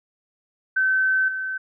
sine tone with level steps, 1534 Hz, G6, 38 cents flat, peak -17 / -25 dBFS, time 0.76-1.58 s, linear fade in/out 10 ms, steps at 1.28 s, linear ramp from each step 5 ms, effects none

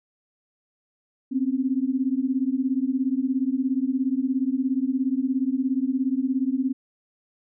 sine beating tone pair, 254.4 / 271.4 Hz, C4 / C#4, -48 / -36 cents, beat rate 17 Hz, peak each -24 dBFS, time 1.31-6.73 s, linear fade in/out 20 ms, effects none

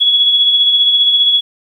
sine tone with tremolo, 3367 Hz, G#7, 23 cents sharp, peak -6 dBFS, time 0-1.41 s, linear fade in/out 20 ms, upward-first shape sine, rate 15 Hz, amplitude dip 40%, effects 8-bit

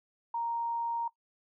sine tone, 932.3 Hz, A#5, in tune, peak -30 dBFS, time 0.34-1.08 s, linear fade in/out 5 ms, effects noise-tail reverb RT60 0.1 s tail -18 dB re dry

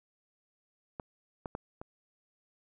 clicks, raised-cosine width 1 ms, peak -24 / -23 / -22 / -28 dBFS, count 4, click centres 0.998 / 1.458 / 1.551 / 1.815 s, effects none

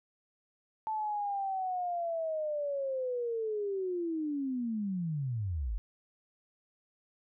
sine linear sweep, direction down, 880 to 43.65 Hz, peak -31 dBFS, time 0.87-5.78 s, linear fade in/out 0 ms, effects none

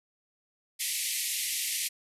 white band-pass noise, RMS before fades -32 dBFS, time 0.79-1.89 s, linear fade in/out 20 ms, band 1900 to 13000 Hz, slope 96 dB/octave, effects none

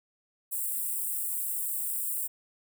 white high-pass noise, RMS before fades -32 dBFS, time 0.51-2.28 s, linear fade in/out 20 ms, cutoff 7800 Hz, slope 96 dB/octave, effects none

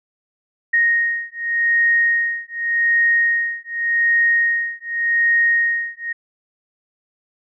sine beating tone pair, 1864.7 / 1865.56 Hz, A#6 / A#6, 0 / +1 cents, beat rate 0.86 Hz, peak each -18 dBFS, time 0.73-6.13 s, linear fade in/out 10 ms, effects none

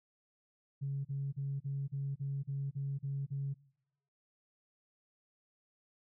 sine tone bursts, 138.59 Hz, C#3, in tune, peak -33 dBFS, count 10, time 0.81-3.543 s, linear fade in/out 20 ms, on 240 ms, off 37 ms, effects noise-tail reverb RT60 0.9 s tail -24 dB re dry + tanh soft clip ceiling -29 dBFS

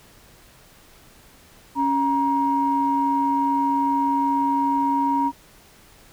sine tone pair together, 277.2 / 945.9 Hz, C#4 / A#5, 0 / +25 cents, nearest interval octave + major sixth, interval 2125 cents, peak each -22 / -19 dBFS, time 1.75-5.32 s, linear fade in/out 50 ms, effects tanh soft clip ceiling -10 dBFS + pink hiss -51 dBFS RMS until 6.12 s

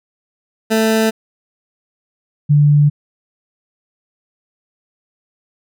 20% pulse / sine tone pair in turn, 221.1 / 146.76 Hz, A3 / D3, +9 / -1 cents, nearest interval perfect fifth, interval 710 cents, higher first, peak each -7 dBFS, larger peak neither, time 0.7-1.11 / 2.49-2.9 s, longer neither, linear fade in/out 20 ms, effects none

